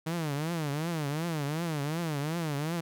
sawtooth tone with vibrato, 155.56 Hz, D#3, in tune, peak -26 dBFS, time 0.06-2.81 s, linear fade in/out 10 ms, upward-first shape triangle, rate 2.7 Hz, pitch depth 210 cents each way, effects none

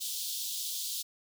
pink high-pass noise, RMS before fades -36 dBFS, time 0-1.03 s, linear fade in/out 20 ms, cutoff 3300 Hz, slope 48 dB/octave, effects none

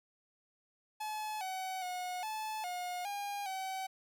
45% pulse tone with pitch steps, 857 / 753 / 726 / 867 / 718 / 810 / 761 Hz, A5 / F#5 / F#5 / A5 / F5 / G#5 / F#5, -46 / +30 / -33 / -26 / +48 / -43 / +48 cents, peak -37 dBFS, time 1-3.87 s, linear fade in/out 10 ms, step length 410 ms, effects none

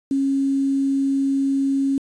sine tone with quantisation, 273.4 Hz, C#4, 24 cents flat, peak -17 dBFS, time 0.11-1.98 s, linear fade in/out 2 ms, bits 7, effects resampled to 22050 Hz

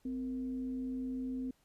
sine tone with frequency modulation, 257.6 Hz, C4, 27 cents flat, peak -35 dBFS, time 0.05-1.51 s, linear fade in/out 5 ms, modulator 206 Hz, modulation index 0.29, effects pink hiss -72 dBFS RMS until 1.64 s + resampled to 32000 Hz

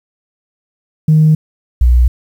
sine tone pair in turn, 155.56 / 61.04 Hz, D#3 / B1, 0 / -20 cents, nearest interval octave + major third, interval 1620 cents, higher first, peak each -4 dBFS, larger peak neither, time 1.08-1.35 / 1.81-2.08 s, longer neither, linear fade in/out 5 ms, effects tanh soft clip ceiling -1 dBFS + 7-bit

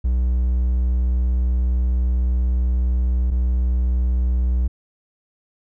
triangle tone pair in turn, 61.74 / 61.74 Hz, B1 / B1, 0 / 0 cents, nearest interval unison, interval 0 cents, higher neither, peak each -14 dBFS, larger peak neither, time 0.04-3.31 / 3.31-4.68 s, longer first, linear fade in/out 10 ms, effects none

